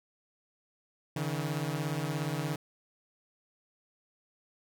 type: beating tone pair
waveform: sawtooth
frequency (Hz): 142.1 / 159.1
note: C#3 / D#3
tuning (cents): +43 / +39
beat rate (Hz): 17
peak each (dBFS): -30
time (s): 1.16-2.56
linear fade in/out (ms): 5
effects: none